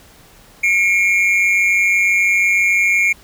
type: tone pair together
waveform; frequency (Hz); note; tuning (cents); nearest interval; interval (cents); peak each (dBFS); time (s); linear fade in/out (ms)
triangle; 2177 / 2369; C#7 / D7; -32 / +14; minor second; 146; -13; 0.63-3.13; 10
effects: pink hiss -46 dBFS RMS until 3.23 s